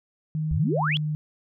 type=tone with pitch glide; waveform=sine; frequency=155.4 to 152.11 Hz; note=D#3 to D#3; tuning=-2 to -39 cents; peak=-24 dBFS; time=0.35-1.15 s; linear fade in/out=0 ms; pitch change=-37 cents; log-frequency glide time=0.64-0.88 s
type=exponential sweep; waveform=sine; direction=up; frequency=58.27 to 3459 Hz; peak=-23 dBFS; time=0.51-0.97 s; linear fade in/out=0 ms
effects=none